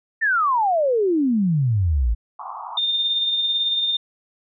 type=exponential sweep; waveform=sine; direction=down; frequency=1847 to 51.5 Hz; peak=-16 dBFS; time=0.21-2.15 s; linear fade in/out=20 ms
type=band-pass noise; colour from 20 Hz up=white; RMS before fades=-33 dBFS; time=2.39-2.78 s; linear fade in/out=5 ms; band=720 to 1200 Hz; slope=96 dB/octave
type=tone with tremolo; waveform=sine; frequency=3626 Hz; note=A#7; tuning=49 cents flat; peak=-17 dBFS; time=2.77-3.97 s; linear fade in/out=5 ms; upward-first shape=sine; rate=18 Hz; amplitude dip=35%
effects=none